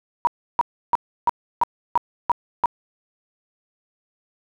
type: tone bursts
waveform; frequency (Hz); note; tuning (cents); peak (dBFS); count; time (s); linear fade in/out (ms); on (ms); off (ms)
sine; 955; A#5; +42; -13; 8; 0.25-2.658; 0; 21; 320
effects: 9-bit